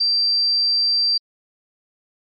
sine tone, 4699 Hz, D8, in tune, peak -15 dBFS, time 0-1.18 s, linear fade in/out 10 ms, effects MP3 32 kbps

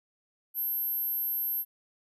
sine tone, 12730 Hz, G9, 26 cents sharp, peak -28 dBFS, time 0.54-1.65 s, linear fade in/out 50 ms, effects none

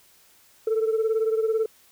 sine beating tone pair, 439.8 / 457.8 Hz, A4 / A#4, -1 / -31 cents, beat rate 18 Hz, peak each -20 / -25 dBFS, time 0.67-1.66 s, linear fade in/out 5 ms, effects tanh soft clip ceiling -17 dBFS + white hiss -57 dBFS RMS until 1.91 s

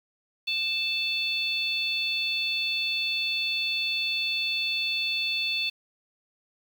harmonic tone, 880 Hz, A5, in tune, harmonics 3 / 4 / 5, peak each -28 / -30 / -32 dBFS, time 0.47-5.7 s, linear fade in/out 10 ms, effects 8-bit

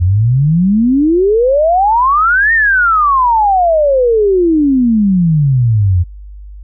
sine exponential two-way sweep, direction up then down, 84.5 to 1864.7 to 84.5 Hz, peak -7 dBFS, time 0-6.04 s, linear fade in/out 20 ms, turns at 2.53 s, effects added 50 Hz sine -28 dBFS peak until 6.63 s

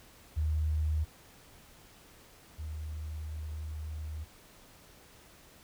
sine tone pair in turn, 77.2 / 77.2 Hz, D#2 / D#2, -13 / -13 cents, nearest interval unison, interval 0 cents, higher neither, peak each -27 / -36 dBFS, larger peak first, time 0.36-1.05 / 2.58-4.25 s, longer second, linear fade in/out 20 ms, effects pink hiss -57 dBFS RMS until 5.63 s

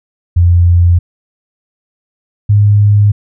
sine tone pair in turn, 87 / 103.25 Hz, F2 / G#2, -6 / -10 cents, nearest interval minor third, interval 296 cents, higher second, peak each -4 dBFS, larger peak neither, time 0.36-0.99 / 2.49-3.12 s, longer neither, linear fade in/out 10 ms, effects none

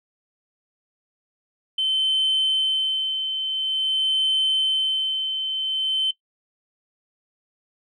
sine tone with tremolo, 3077 Hz, G7, 33 cents flat, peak -16 dBFS, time 1.78-6.11 s, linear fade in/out 5 ms, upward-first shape sine, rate 0.48 Hz, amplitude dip 55%, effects noise-tail reverb RT60 0.1 s tail -19 dB re dry + tanh soft clip ceiling -15 dBFS

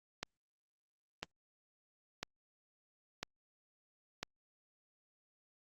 click train, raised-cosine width 0.2 ms, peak -20 dBFS, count 5, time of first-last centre 0.23-4.23 s, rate 1 Hz, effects Opus 48 kbps

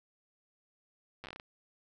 slowing click train, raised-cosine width 0.3 ms, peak -28 dBFS, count 9, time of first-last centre 1.24-1.399 s, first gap 8 ms, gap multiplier 1.25, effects none

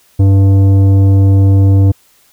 sine tone with tanh clipping, 97.6 Hz, G2, 7 cents flat, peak -6 dBFS, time 0.19-1.92 s, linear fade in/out 10 ms, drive 11 dB, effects white hiss -50 dBFS RMS until 2.32 s

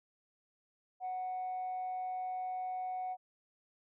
sine tone with amplitude modulation, 740 Hz, F#5, in tune, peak -33 dBFS, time 1-3.17 s, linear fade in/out 50 ms, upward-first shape sine, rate 205 Hz, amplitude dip 25%, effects tanh soft clip ceiling -33 dBFS

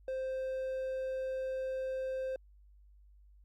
triangle tone, 523.3 Hz, C5, in tune, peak -32 dBFS, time 0.08-2.36 s, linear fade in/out 2 ms, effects added 50 Hz sine -57 dBFS peak until 3.44 s + Opus 48 kbps

